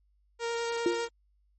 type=tone with vibrato; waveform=sawtooth; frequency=466.2 Hz; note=A#4; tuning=in tune; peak=-26 dBFS; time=0.39-1.09 s; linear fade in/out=50 ms; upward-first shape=triangle; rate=9.9 Hz; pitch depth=9 cents each way
type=tone with exponential decay; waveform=sine; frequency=349.2 Hz; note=F4; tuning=in tune; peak=-20 dBFS; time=0.86-1.09 s; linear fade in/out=2 ms; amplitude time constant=50 ms
effects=added 50 Hz sine -65 dBFS peak until 1.58 s + MP3 32 kbps